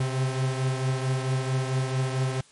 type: beating tone pair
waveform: 45% pulse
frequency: 130 / 134.5 Hz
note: C3 / C3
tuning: -11 / +48 cents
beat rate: 4.5 Hz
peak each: -25 / -31 dBFS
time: 0-2.41 s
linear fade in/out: 5 ms
effects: white hiss -56 dBFS RMS until 2.51 s + MP3 48 kbps